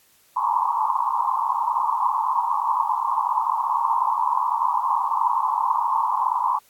pink band-pass noise, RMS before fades -22 dBFS, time 0.36-6.59 s, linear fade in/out 10 ms, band 870 to 1100 Hz, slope 96 dB/octave, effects white hiss -58 dBFS RMS until 6.69 s + AAC 64 kbps

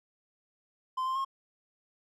triangle tone with pitch steps, 1035 / 1048 / 1077 Hz, C6 / C6 / C6, -19 / +2 / +50 cents, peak -27 dBFS, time 0.97-1.249 s, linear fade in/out 10 ms, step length 93 ms, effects none

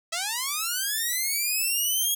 5% pulse linear sweep, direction up, 640 to 3317 Hz, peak -15 dBFS, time 0.12-2.15 s, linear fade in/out 10 ms, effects none

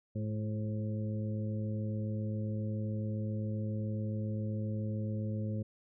harmonic tone with a mistuned harmonic, 107.3 Hz, A2, 43 cents flat, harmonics 1 / 2 / 3 / 4 / 5, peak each -34 / -38 / -47 / -50 / -46 dBFS, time 0.15-5.63 s, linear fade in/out 10 ms, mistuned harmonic 3, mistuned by +44 cents, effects none

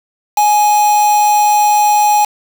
triangle tone with quantisation, 836 Hz, G#5, 11 cents sharp, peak -6 dBFS, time 0.37-2.25 s, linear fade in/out 5 ms, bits 3, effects none

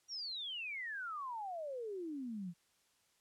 sine exponential sweep, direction down, 5820 to 164.8 Hz, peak -40 dBFS, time 0.08-2.54 s, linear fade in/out 50 ms, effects white hiss -74 dBFS RMS until 3.2 s + low-pass 10000 Hz 12 dB/octave

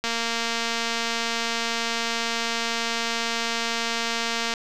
click train, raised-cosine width 0.2 ms, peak -9 dBFS, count 1040, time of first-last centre 0.04-4.538 s, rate 231 Hz, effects none

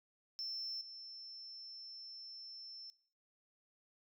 sine tone with level steps, 5340 Hz, E8, 22 cents sharp, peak -38 / -47 dBFS, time 0.39-2.9 s, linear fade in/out 0 ms, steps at 0.81 s, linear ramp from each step 2 ms, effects noise-tail reverb RT60 0.7 s tail -24 dB re dry + tanh soft clip ceiling -36 dBFS

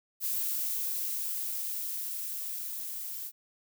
violet noise with level ramp, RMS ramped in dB -31 to -39 dBFS, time 0.2-3.32 s, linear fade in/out 50 ms, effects none

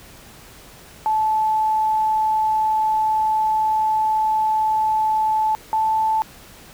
sine tone pair in turn, 869 / 877.1 Hz, A5 / A5, -22 / -6 cents, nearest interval unison, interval 16 cents, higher second, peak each -16 dBFS, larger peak neither, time 1.06-5.55 / 5.73-6.22 s, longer first, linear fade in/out 0 ms, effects pink hiss -44 dBFS RMS until 6.73 s

